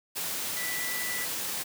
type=tone in noise; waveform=sine; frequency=1975.5 Hz; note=B6; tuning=in tune; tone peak=-34 dBFS; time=0.56-1.26 s; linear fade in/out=20 ms; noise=white; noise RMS=-33 dBFS; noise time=0.15-1.64 s; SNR=-4 dB; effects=high-pass 100 Hz 12 dB/octave